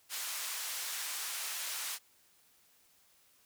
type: band-pass noise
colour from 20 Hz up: white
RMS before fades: -39 dBFS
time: 0.09-1.99 s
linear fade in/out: 50 ms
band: 970 to 12000 Hz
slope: 12 dB/octave
effects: white hiss -67 dBFS RMS until 3.45 s